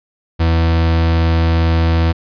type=tone; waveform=40% pulse; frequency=82.41 Hz; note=E2; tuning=in tune; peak=-10 dBFS; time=0.39-2.13 s; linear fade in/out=20 ms; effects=resampled to 11025 Hz